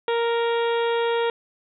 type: harmonic tone with a mistuned harmonic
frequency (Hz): 466.2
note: A#4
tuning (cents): 0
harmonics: 1 / 2 / 3 / 4 / 5 / 6 / 7 / 8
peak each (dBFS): -21 / -27 / -33 / -35 / -38 / -39 / -36 / -41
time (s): 0.08-1.3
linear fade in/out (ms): 2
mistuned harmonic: 7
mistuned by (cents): +29
effects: none